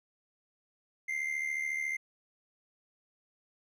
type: tone with amplitude modulation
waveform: triangle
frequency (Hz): 2093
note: C7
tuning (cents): 0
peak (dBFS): -27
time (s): 1.08-1.97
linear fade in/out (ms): 10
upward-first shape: sine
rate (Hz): 74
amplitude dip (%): 65
effects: none